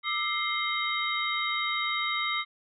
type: tone cluster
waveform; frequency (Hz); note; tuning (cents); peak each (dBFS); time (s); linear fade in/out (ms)
sine; 1194 / 1314 / 2100 / 3106 / 3777; D6 / E6 / C7 / G7 / A#7; +28 / -6 / +6 / -17 / +22; -33 / -37 / -30 / -38 / -33; 0.03-2.45; 50
effects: none